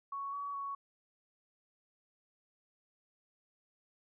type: tone with pitch steps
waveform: sine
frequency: 1112 / 1132 / 1115 Hz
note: C#6 / C#6 / C#6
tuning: +5 / +36 / +10 cents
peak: -37 dBFS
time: 0.12-0.75 s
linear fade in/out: 5 ms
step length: 210 ms
effects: none